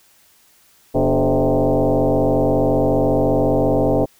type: tone with frequency modulation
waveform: sine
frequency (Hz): 109.7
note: A2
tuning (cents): -5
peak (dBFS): -13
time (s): 0.94-4.06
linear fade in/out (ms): 20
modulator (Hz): 134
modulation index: 4.6
effects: white hiss -54 dBFS RMS until 4.19 s